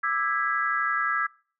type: chord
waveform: sine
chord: E dominant seventh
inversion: third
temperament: just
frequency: 1186.7 / 1318.5 / 1648.1 / 1977.8 Hz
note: D6 / E6 / G#6 / B6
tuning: +18 / 0 / -14 / +2 cents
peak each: -31 / -27 / -27 / -33 dBFS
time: 0.03-1.27 s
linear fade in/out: 10 ms
effects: noise-tail reverb RT60 0.5 s tail -26 dB re dry

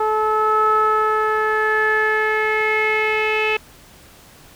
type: tone with low-pass filter sweep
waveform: sawtooth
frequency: 432.3 Hz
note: A4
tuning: 31 cents flat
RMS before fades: -18 dBFS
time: 0-3.57 s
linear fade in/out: 5 ms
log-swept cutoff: 1100 to 2600 Hz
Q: 6.7
effects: pink hiss -46 dBFS RMS until 4.55 s

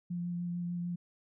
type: tone with vibrato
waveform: sine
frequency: 174.5 Hz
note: F3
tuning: 1 cent flat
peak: -33 dBFS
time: 0.1-0.96 s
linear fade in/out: 10 ms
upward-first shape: sine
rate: 6.7 Hz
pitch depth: 13 cents each way
effects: none

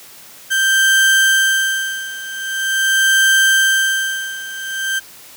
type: tone with tremolo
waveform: 35% pulse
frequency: 1568 Hz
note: G6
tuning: in tune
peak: -8 dBFS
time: 0.5-5 s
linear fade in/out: 20 ms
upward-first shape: sine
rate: 0.44 Hz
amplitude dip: 85%
effects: white hiss -40 dBFS RMS until 5.36 s + high-pass 80 Hz 12 dB/octave

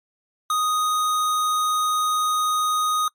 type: tone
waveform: square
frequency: 1244.5 Hz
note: D#6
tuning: in tune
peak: -20 dBFS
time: 0.5-3.08 s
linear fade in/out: 2 ms
effects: noise-tail reverb RT60 0.1 s tail -25 dB re dry + MP3 64 kbps

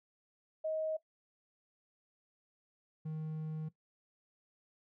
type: tone pair in turn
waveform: sine / triangle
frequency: 630 / 156.46 Hz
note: D#5 / D#3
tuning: +21 / +10 cents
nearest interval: 2 octaves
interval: 2411 cents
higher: first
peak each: -33 / -35 dBFS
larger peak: first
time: 0.64-0.97 / 3.05-3.69 s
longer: second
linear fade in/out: 10 ms
effects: noise-tail reverb RT60 0.1 s tail -17 dB re dry

